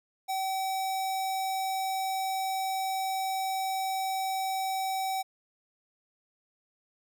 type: tone with notch filter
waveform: square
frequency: 765 Hz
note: G5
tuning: 42 cents flat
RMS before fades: -31 dBFS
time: 0.28-5.23 s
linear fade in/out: 20 ms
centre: 1600 Hz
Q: 0.93
effects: none